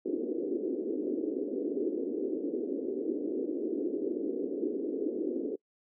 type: band-pass noise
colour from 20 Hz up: pink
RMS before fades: -33 dBFS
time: 0.05-5.56 s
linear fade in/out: 10 ms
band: 270 to 450 Hz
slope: 48 dB/octave
effects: noise-tail reverb RT60 0.1 s tail -25 dB re dry